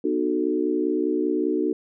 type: chord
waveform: sine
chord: B dominant seventh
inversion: none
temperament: equal with one note detuned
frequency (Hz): 246.9 / 304.9 / 370 / 440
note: B3 / D#4 / F#4 / A4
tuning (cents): 0 / -35 / 0 / 0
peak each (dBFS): -30 / -24 / -25 / -28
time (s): 0.04-1.73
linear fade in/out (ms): 5
effects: none